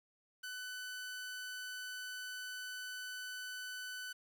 sawtooth tone, 1500 Hz, F#6, 23 cents sharp, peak -39 dBFS, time 0.43-4.13 s, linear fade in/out 10 ms, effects 11-bit

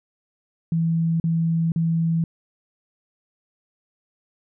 sine tone bursts, 164.81 Hz, E3, in tune, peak -18 dBFS, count 3, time 0.72-2.24 s, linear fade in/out 2 ms, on 480 ms, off 40 ms, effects none

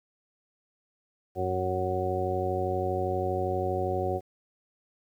harmonic tone, 92.5 Hz, F#2, in tune, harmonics 1 / 2 / 3 / 4 / 5 / 6 / 8, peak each -33 / -40 / -41 / -31 / -37 / -33 / -32 dBFS, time 1.35-4.21 s, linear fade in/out 50 ms, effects 10-bit

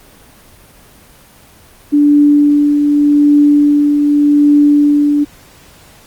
sine tone with tremolo, 291.8 Hz, D4, 11 cents flat, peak -4 dBFS, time 1.92-5.25 s, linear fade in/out 20 ms, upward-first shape triangle, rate 0.85 Hz, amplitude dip 40%, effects pink hiss -42 dBFS RMS until 6.06 s + Opus 24 kbps

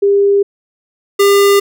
sine / square tone pair in turn, 400.8 / 400.8 Hz, G4 / G4, +38 / +38 cents, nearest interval unison, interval 0 cents, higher neither, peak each -7 dBFS, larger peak neither, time 0.02-0.43 / 1.19-1.6 s, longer neither, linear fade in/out 10 ms, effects none

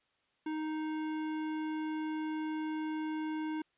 sine tone with tanh clipping, 311.1 Hz, D#4, in tune, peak -36 dBFS, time 0.46-3.62 s, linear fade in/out 5 ms, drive 18 dB, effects white hiss -75 dBFS RMS until 3.77 s + resampled to 8000 Hz

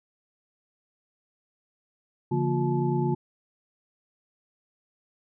sine tone cluster, 141.2 / 170.5 / 233.2 / 356.9 / 866 Hz, C#3 / F3 / A#3 / F4 / A5, +32 / -41 / +1 / +38 / -28 cents, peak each -26 / -31 / -31 / -28 / -33 dBFS, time 2.31-3.15 s, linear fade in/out 10 ms, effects none

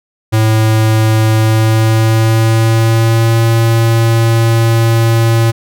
square tone with pitch glide, 110 to 114.41 Hz, A2 to A#2, 0 to -32 cents, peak -8 dBFS, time 0.32-5.52 s, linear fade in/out 20 ms, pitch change +68 cents, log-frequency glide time 1.38-3.39 s, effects none

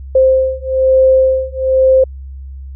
sine beating tone pair, 523.3 / 524.4 Hz, C5 / C5, 0 / +4 cents, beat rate 1.1 Hz, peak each -11 dBFS, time 0.15-2.04 s, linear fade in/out 5 ms, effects added 67 Hz sine -26 dBFS peak until 2.75 s

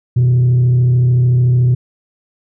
sine tone with frequency modulation, 123.9 Hz, B2, 6 cents sharp, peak -6 dBFS, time 0.16-1.75 s, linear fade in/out 10 ms, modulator 33.6 Hz, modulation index 0.24, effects tanh soft clip ceiling -7 dBFS

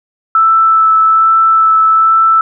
sine tone with vibrato, 1318 Hz, E6, 1 cent flat, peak -5 dBFS, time 0.35-2.41 s, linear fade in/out 2 ms, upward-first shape sine, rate 1.2 Hz, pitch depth 10 cents each way, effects none

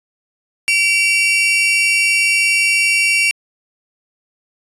40% pulse tone pair together, 2308 / 2745 Hz, D7 / F7, -31 / -31 cents, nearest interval minor third, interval 300 cents, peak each -14 dBFS, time 0.68-3.31 s, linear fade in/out 0 ms, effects resampled to 24000 Hz

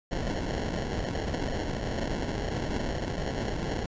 pink noise with sample-and-hold, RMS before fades -31 dBFS, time 0.11-3.86 s, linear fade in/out 5 ms, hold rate 1225 Hz, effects resampled to 16000 Hz

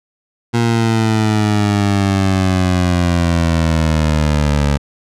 20% pulse exponential sweep, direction down, 118.2 to 71.1 Hz, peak -7 dBFS, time 0.53-4.78 s, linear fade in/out 20 ms, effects low-pass 8000 Hz 12 dB/octave

